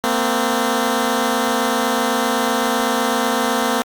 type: tone pair together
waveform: 10% pulse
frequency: 228.2 / 256.1 Hz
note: A#3 / C4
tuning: -37 / -37 cents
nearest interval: major second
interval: 200 cents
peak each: -11 dBFS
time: 0.04-3.82 s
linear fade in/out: 0 ms
effects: Opus 48 kbps